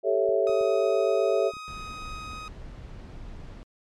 sine chord, A dominant seventh, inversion third, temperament equal, 392 / 440 / 554.4 / 659.3 Hz, G4 / A4 / C#5 / E5, 0 / 0 / 0 / 0 cents, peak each -26 dBFS, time 0.03-1.52 s, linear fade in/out 50 ms
clicks, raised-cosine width 3 ms, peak -35 dBFS, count 7, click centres 0.29 / 0.496 / 0.611 / 1.537 / 1.568 / 2.279 / 2.333 s
sawtooth tone, 1256 Hz, D#6, 16 cents sharp, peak -33 dBFS, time 0.47-2.48 s, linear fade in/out 0 ms
brown noise, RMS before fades -41 dBFS, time 1.68-3.63 s, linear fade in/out 0 ms
effects low-pass 6000 Hz 12 dB/octave + MP3 96 kbps

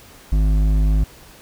triangle tone with hard clipping, 51.91 Hz, G#1, in tune, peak -15 dBFS, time 0.32-1.04 s, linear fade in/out 5 ms, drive 13 dB, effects pink hiss -45 dBFS RMS until 1.41 s

